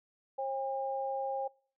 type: tone pair together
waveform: sine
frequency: 537.9 / 806 Hz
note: C5 / G5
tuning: +48 / +48 cents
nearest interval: perfect fifth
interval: 700 cents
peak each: -35 / -35 dBFS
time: 0.38-1.48 s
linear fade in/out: 10 ms
effects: noise-tail reverb RT60 0.5 s tail -26 dB re dry